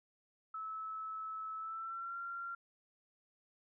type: tone with pitch glide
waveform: sine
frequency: 1302 to 1378.6 Hz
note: E6 to F6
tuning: -22 to -23 cents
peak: -40 dBFS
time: 0.54-2.55 s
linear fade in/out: 5 ms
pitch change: +99 cents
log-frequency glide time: 1.57-2.17 s
effects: none